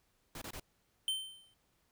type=noise bursts; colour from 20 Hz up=pink; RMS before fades=-45 dBFS; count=3; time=0.35-0.598 s; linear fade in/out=2 ms; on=66 ms; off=25 ms
type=tone with exponential decay; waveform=square; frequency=3100 Hz; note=G7; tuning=20 cents flat; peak=-30 dBFS; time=1.08-1.54 s; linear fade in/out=1 ms; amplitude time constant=100 ms
effects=pink hiss -75 dBFS RMS until 1.91 s